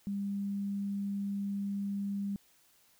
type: tone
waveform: sine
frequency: 200 Hz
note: G3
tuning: 35 cents sharp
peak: -32 dBFS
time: 0.07-2.36 s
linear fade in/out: 0 ms
effects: white hiss -66 dBFS RMS until 2.99 s